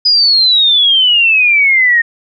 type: exponential sweep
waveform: sine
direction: down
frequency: 4997 to 1840 Hz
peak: -6 dBFS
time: 0.05-2.02 s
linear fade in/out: 10 ms
effects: none